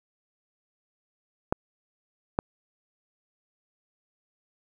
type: clicks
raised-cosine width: 1 ms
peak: -9 dBFS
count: 2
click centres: 1.525 / 2.389 s
effects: 8-bit